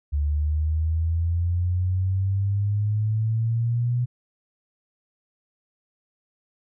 sine exponential sweep, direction up, 72.1 to 123.47 Hz, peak -20 dBFS, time 0.12-4.06 s, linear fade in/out 20 ms, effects none

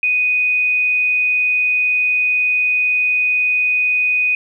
sine tone, 2489 Hz, D#7, in tune, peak -13 dBFS, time 0.03-4.35 s, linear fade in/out 2 ms, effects 9-bit

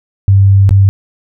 sine tone with dropouts, 98.1 Hz, G2, 2 cents sharp, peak -3 dBFS, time 0.28-0.89 s, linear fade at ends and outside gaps 0 ms, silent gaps 0.692-0.708 s, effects none

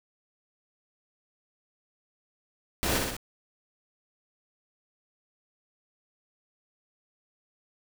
pink noise with echo, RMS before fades -28 dBFS, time 2.83-2.98 s, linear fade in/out 0 ms, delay 62 ms, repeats 3, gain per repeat -3 dB, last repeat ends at 3.166 s, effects none

